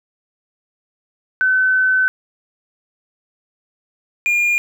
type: tone pair in turn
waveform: sine / triangle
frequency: 1519 / 2416 Hz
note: F#6 / D7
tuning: +45 / +48 cents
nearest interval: minor sixth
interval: 803 cents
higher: second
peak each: -12 dBFS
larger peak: neither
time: 1.41-2.08 / 4.26-4.58 s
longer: first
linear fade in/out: 0 ms
effects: none